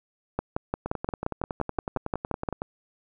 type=two click trains; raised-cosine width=1 ms; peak=-16 / -12 dBFS; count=20 / 13; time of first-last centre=0.86-2.619 / 0.39-2.488 s; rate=10.8 / 5.72 Hz; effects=none